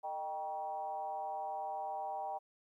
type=tone with frequency modulation; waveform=sine; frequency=784 Hz; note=G5; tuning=in tune; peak=-37 dBFS; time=0.03-2.39 s; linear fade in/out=20 ms; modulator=169 Hz; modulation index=0.88; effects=13-bit